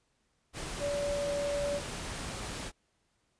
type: tone in noise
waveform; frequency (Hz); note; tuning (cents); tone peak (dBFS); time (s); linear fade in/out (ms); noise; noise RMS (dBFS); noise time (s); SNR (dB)
sine; 574; D5; -40; -30; 0.79-1.81; 50; pink; -39; 0.53-2.72; +6
effects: pink hiss -75 dBFS RMS until 3.39 s + resampled to 22050 Hz